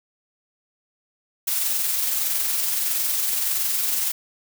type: noise with amplitude modulation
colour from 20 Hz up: blue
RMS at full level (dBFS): -22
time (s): 1.47-4.12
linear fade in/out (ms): 10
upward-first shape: sine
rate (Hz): 21.6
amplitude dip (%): 30
effects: none